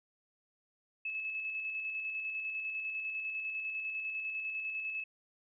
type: tone with tremolo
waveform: sine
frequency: 2600 Hz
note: E7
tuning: 24 cents flat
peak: -34 dBFS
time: 1.05-5.04 s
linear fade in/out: 5 ms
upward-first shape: square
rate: 10 Hz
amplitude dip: 30%
effects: none